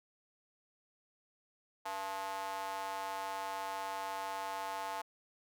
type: tone with high-pass filter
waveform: square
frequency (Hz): 97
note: G2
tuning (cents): -18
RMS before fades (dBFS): -40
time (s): 1.85-5.02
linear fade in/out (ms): 10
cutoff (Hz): 830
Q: 4
effects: none